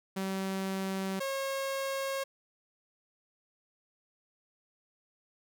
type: tone pair in turn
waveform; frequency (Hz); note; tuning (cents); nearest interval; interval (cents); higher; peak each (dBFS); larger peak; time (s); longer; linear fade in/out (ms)
sawtooth; 191.9 / 542.8; G3 / C#5; -37 / -36; octave + tritone; 1801; second; -28; neither; 0.16-1.2 / 1.2-2.24; neither; 10
effects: none